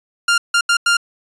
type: tone bursts at uneven times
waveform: sawtooth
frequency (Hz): 1398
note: F6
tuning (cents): +1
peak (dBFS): -8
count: 4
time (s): 0.28-0.38 / 0.54-0.61 / 0.69-0.77 / 0.86-0.97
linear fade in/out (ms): 5
effects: resampled to 22050 Hz